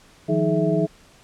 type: tone cluster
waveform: sine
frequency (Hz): 157 / 176.8 / 314.5 / 423.5 / 655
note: D#3 / F3 / D#4 / G#4 / E5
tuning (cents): +16 / +22 / +19 / +34 / -11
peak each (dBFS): -24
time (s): 0.28-0.87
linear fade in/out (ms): 20
effects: pink hiss -52 dBFS RMS until 1.23 s + low-pass 9000 Hz 12 dB/octave